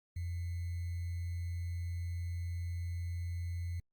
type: tone with sample-and-hold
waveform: sine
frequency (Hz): 86.3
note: F2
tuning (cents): -20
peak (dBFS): -35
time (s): 0.16-3.8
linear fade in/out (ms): 5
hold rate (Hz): 2100
effects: Opus 48 kbps